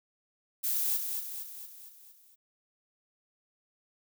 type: noise with echo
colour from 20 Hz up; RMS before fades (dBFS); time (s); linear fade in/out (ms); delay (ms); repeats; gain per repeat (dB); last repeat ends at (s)
violet; -30; 0.63-0.98; 20; 230; 6; -5; 2.36
effects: none